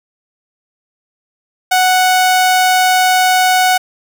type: tone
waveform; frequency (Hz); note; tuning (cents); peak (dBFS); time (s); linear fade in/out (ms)
sawtooth; 740; F#5; 0; -5; 1.71-3.78; 10
effects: none